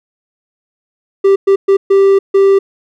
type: tone bursts at uneven times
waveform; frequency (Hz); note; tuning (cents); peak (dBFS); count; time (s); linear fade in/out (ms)
triangle; 392; G4; 0; -3; 5; 1.24-1.36 / 1.47-1.56 / 1.68-1.77 / 1.9-2.19 / 2.34-2.59; 10
effects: none